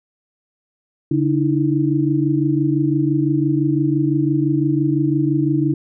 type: tone cluster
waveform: sine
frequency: 142.2 / 300.2 / 326.1 Hz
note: C#3 / D4 / E4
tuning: +45 / +38 / -19 cents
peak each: -19 dBFS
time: 1.11-5.74 s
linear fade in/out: 5 ms
effects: none